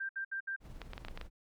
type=tone bursts; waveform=sine; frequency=1579 Hz; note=G6; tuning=12 cents sharp; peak=-35 dBFS; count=4; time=0-0.563 s; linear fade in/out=10 ms; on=92 ms; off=65 ms
type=noise with tremolo; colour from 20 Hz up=brown; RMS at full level=-45 dBFS; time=0.6-1.3 s; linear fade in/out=50 ms; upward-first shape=triangle; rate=20 Hz; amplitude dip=50%
type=clicks; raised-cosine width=0.3 ms; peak=-27 dBFS; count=7; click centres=0.817 / 0.934 / 0.979 / 1.049 / 1.084 / 1.175 / 1.213 s
effects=none